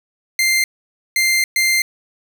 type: tone bursts at uneven times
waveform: sawtooth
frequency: 2093 Hz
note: C7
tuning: in tune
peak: -10 dBFS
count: 3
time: 0.39-0.64 / 1.16-1.44 / 1.56-1.82 s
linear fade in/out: 2 ms
effects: none